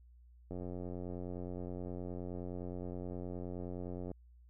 click train, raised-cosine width 2 ms, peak -30 dBFS, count 324, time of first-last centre 0.51-4.115 s, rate 89.6 Hz, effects added 60 Hz sine -57 dBFS peak until 4.49 s

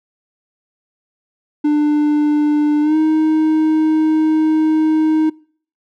triangle tone with pitch glide, 297.7 to 313 Hz, D4 to D#4, +24 to +10 cents, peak -9 dBFS, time 1.64-5.3 s, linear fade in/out 10 ms, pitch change +86 cents, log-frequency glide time 2.82-2.96 s, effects noise-tail reverb RT60 0.5 s tail -24 dB re dry

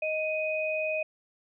sine tone pair together, 624.4 / 2499 Hz, D#5 / D#7, +6 / +7 cents, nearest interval 2 octaves, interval 2401 cents, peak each -29 / -31 dBFS, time 0.02-1.03 s, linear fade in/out 5 ms, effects none

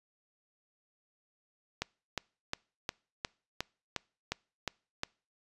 click train, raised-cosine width 0.2 ms, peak -15 dBFS, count 10, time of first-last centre 1.82-5.034 s, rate 2.8 Hz, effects noise-tail reverb RT60 0.4 s tail -26 dB re dry + resampled to 24000 Hz

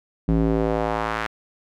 square tone with band-pass filter sweep, 55 Hz, A1, in tune, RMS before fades -22 dBFS, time 0.28-1.27 s, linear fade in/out 5 ms, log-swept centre 210 to 1700 Hz, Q 1.4, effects none

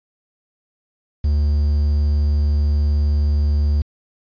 triangle tone with quantisation, 73.42 Hz, D2, in tune, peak -12 dBFS, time 1.24-3.82 s, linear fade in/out 5 ms, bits 7, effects resampled to 11025 Hz

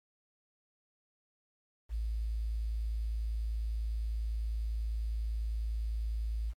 sine tone with quantisation, 55 Hz, A1, in tune, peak -31 dBFS, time 1.89-6.54 s, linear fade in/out 50 ms, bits 10, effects MP3 64 kbps

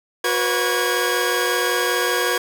sawtooth tone cluster, 363 / 486.7 / 532 / 1126 / 1640 Hz, F#4 / B4 / C5 / C#6 / G#6, -33 / -25 / +29 / +27 / -22 cents, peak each -21 / -19 / -28 / -24 / -19 dBFS, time 0.24-2.38 s, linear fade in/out 5 ms, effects none

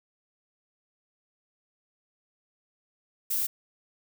violet noise, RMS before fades -28 dBFS, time 3.3-3.47 s, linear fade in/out 10 ms, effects none

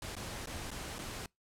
pink noise with dropouts, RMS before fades -42 dBFS, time 0.02-1.26 s, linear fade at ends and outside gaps 2 ms, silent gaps 0.153-0.165 / 0.459-0.471 / 0.706-0.714 / 0.985-0.989 s, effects noise-tail reverb RT60 0.2 s tail -26 dB re dry + low-pass 11000 Hz 12 dB/octave

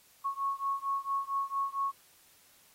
sine beating tone pair, 1100 / 1104.4 Hz, C#6 / C#6, -14 / -7 cents, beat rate 4.4 Hz, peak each -33 / -34 dBFS, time 0.24-1.92 s, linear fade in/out 20 ms, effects white hiss -62 dBFS RMS until 2.74 s + AAC 48 kbps

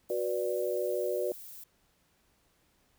violet noise, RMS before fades -47 dBFS, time 0.09-1.64 s, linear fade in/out 5 ms
sine chord, B minor, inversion second, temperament equal, 370 / 493.9 / 587.3 Hz, F#4 / B4 / D5, 0 / 0 / 0 cents, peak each -33 dBFS, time 0.1-1.32 s, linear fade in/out 2 ms
effects pink hiss -70 dBFS RMS until 2.98 s

